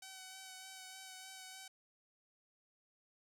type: tone with vibrato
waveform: 5% pulse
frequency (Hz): 757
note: F#5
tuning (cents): +39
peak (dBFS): -38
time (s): 0.02-1.68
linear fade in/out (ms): 5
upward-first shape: sine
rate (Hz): 3.3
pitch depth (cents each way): 18
effects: none